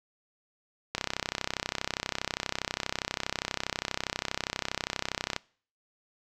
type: click train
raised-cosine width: 0.2 ms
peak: -11 dBFS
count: 144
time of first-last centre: 0.95-5.364 s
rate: 32.4 Hz
effects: noise-tail reverb RT60 0.5 s tail -24 dB re dry